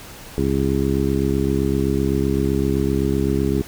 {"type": "harmonic tone", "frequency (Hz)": 67.8, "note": "C#2", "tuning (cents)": -38, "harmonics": [1, 2, 3, 4, 5, 6], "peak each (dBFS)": [-24, -24, -24, -24, -24, -24], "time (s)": [0.38, 3.62], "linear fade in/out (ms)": 0, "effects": ["pink hiss -39 dBFS RMS until 3.67 s"]}